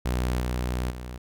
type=tone with level steps; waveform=sawtooth; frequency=61.74 Hz; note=B1; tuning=in tune; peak=-20 / -22 / -31 dBFS; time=0.05-1.18 s; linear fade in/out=10 ms; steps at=0.4 / 0.9 s; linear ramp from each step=10 ms; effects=none